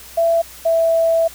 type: tone pair in turn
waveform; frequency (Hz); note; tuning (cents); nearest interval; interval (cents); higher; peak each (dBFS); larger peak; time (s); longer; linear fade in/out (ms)
sine; 668 / 659.2; E5 / E5; +23 / 0; unison; 23; first; -12 / -12; neither; 0.17-0.42 / 0.65-1.28; second; 10
effects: added 60 Hz sine -47 dBFS peak until 1.34 s + white hiss -39 dBFS RMS until 1.34 s